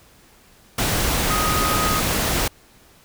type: tone in noise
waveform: sine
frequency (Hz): 1251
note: D#6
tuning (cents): +9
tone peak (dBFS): -22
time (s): 1.3-2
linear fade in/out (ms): 5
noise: pink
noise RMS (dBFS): -21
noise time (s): 0.78-2.48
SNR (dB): -4
effects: pink hiss -52 dBFS RMS until 3.04 s